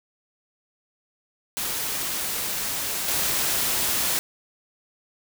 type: noise with level steps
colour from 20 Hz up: white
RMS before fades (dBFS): -28 / -24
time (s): 1.57-4.19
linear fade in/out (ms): 0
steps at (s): 3.08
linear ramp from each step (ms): 2
effects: none

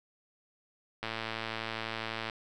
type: click train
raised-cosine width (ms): 0.3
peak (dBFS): -19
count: 143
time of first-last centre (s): 1.03-2.298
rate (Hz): 112
effects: none

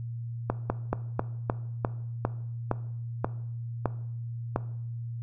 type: slowing click train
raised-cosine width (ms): 1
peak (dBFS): -11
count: 11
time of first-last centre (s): 0.5-4.561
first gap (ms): 200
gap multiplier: 1.15
effects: noise-tail reverb RT60 0.7 s tail -17 dB re dry + added 117 Hz sine -33 dBFS peak until 5.22 s

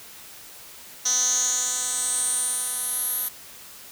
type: tone with band-pass filter sweep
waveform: 10% pulse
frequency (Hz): 250.4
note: B3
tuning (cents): +24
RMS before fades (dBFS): -25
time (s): 1.05-3.29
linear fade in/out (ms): 10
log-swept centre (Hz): 5900 to 12000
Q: 8.6
effects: white hiss -44 dBFS RMS until 3.91 s

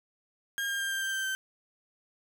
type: tone with pitch steps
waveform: 35% pulse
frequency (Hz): 1617 / 1605.8 / 1594.7 / 1583.7 / 1572.8 / 1561.9 / 1551.1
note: G#6 / G6 / G6 / G6 / G6 / G6 / G6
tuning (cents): -47 / +41 / +29 / +17 / +5 / -7 / -19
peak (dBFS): -28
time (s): 0.58-1.35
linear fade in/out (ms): 0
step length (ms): 110
effects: none

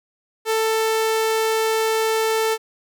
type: tone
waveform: sawtooth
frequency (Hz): 443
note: A4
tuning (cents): +12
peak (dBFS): -14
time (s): 0.45-2.58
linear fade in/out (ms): 50
effects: none

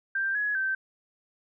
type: tone with pitch steps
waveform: sine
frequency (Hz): 1577 / 1680 / 1553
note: G6 / G#6 / G6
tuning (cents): +10 / +19 / -17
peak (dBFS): -25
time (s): 0.15-0.75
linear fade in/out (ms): 5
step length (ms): 200
effects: none

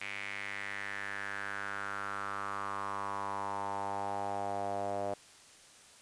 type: tone with band-pass filter sweep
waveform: sawtooth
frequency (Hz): 100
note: G2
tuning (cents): +35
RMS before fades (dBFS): -38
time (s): 0.01-5.14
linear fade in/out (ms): 5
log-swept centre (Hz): 2300 to 630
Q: 4.6
effects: white hiss -57 dBFS RMS until 6.01 s + resampled to 22050 Hz

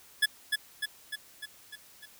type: tone with echo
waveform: 25% pulse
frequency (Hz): 1705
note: G#6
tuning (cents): +45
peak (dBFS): -17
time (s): 0.22-0.26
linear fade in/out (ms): 10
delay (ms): 300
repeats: 6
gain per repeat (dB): -4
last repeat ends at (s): 2.06
effects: white hiss -56 dBFS RMS until 2.19 s

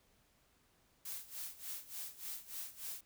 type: noise with tremolo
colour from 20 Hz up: blue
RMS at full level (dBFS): -43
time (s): 1.05-3.01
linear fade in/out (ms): 5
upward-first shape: sine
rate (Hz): 3.4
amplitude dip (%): 85
effects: pink hiss -72 dBFS RMS until 3.05 s

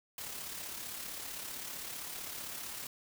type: noise with amplitude modulation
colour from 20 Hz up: white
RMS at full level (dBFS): -41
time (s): 0.18-2.87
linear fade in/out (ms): 2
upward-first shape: sine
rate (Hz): 35.5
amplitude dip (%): 40
effects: none

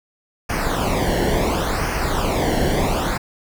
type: noise with flanger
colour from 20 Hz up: brown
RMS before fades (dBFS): -20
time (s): 0.49-3.18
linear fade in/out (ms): 10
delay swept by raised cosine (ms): 0.26 to 0.82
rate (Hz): 0.71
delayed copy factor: -0.75
effects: none

